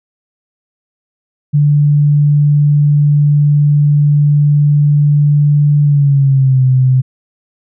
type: tone with pitch glide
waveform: sine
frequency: 146.5 to 129.76 Hz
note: D3 to C3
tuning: -4 to -14 cents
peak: -6 dBFS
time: 1.53-7.02 s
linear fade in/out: 20 ms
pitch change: -210 cents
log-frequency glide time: 5.83-6.63 s
effects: none